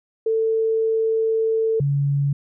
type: tone pair in turn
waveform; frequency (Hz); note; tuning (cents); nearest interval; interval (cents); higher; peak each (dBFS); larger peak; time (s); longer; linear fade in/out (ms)
sine; 445.7 / 141.36; A4 / C#3; +22 / +34; octave + minor sixth; 1988; first; -17; neither; 0.26-1.8 / 1.8-2.33; first; 5
effects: none